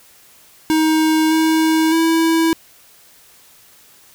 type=tone with pitch steps; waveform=square; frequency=315 / 318.7 / 326.9 Hz; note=D#4 / D#4 / E4; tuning=+21 / +42 / -14 cents; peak=-13 dBFS; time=0.7-2.53 s; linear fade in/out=0 ms; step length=610 ms; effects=white hiss -48 dBFS RMS until 4.14 s